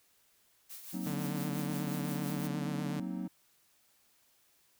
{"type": "noise with tremolo", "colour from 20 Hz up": "blue", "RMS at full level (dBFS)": -45, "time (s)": [0.69, 2.48], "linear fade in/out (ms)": 20, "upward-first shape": "triangle", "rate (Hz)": 5.8, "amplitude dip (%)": 60}
{"type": "chord", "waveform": "triangle", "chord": "C half-diminished seventh", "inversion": "second", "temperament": "equal", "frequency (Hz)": [185, 233.1, 261.6, 311.1], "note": ["Gb3", "Bb3", "C4", "Eb4"], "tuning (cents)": [0, 0, 0, 0], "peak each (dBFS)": [-36, -40, -40, -41], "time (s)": [0.93, 3.28], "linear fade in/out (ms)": 10}
{"type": "tone with vibrato", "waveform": "sawtooth", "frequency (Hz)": 146.83, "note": "D3", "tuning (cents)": 0, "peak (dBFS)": -33, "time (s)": [1.06, 3], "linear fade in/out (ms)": 5, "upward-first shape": "sine", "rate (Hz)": 8.1, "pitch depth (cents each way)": 46}
{"effects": ["white hiss -69 dBFS RMS until 4.79 s"]}